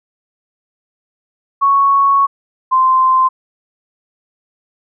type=tone pair in turn; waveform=sine; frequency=1108.7 / 1040.6 Hz; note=C#6 / C6; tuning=0 / -10 cents; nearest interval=minor second; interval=110 cents; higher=first; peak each=-8 / -8 dBFS; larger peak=neither; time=1.61-2.27 / 2.71-3.29 s; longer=first; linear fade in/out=20 ms; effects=none